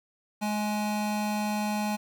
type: tone pair together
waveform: square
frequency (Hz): 210.4 / 837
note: G#3 / G#5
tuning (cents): +23 / +13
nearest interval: 2 octaves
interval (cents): 2390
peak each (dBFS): -29 / -33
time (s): 0.41-1.97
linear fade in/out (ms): 20
effects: 10-bit